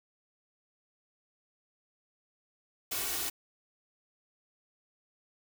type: noise with comb filter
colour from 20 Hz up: white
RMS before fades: -34 dBFS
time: 2.91-3.3 s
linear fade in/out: 10 ms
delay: 2.7 ms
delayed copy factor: +0.75
effects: none